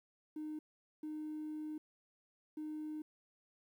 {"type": "tone bursts at uneven times", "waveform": "triangle", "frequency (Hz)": 306.9, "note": "D#4", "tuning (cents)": -24, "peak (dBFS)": -37, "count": 3, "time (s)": [[0.36, 0.59], [1.03, 1.78], [2.57, 3.02]], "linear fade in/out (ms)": 5, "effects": ["tanh soft clip ceiling -37 dBFS", "12-bit"]}